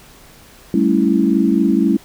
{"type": "chord", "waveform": "sine", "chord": "A dominant seventh", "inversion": "third", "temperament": "equal", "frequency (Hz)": [196, 220, 277.2, 329.6], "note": ["G3", "A3", "C#4", "E4"], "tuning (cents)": [0, 0, 0, 0], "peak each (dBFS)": -17, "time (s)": [0.74, 1.97], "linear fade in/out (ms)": 2, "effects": ["pink hiss -44 dBFS RMS until 2.04 s"]}